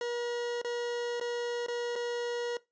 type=tone with dropouts; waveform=40% pulse; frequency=478.7 Hz; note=A#4; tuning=46 cents sharp; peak=-31 dBFS; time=0.01-2.57 s; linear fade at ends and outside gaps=2 ms; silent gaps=0.616-0.646 / 1.199-1.211 / 1.664-1.683 / 1.956-1.96 s; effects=noise-tail reverb RT60 0.2 s tail -19 dB re dry + resampled to 16000 Hz